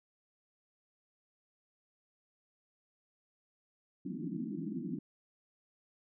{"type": "band-pass noise", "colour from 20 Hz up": "pink", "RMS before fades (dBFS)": -39, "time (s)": [4.05, 4.99], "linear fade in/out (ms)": 5, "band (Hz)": [160, 340], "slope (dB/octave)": 96, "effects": []}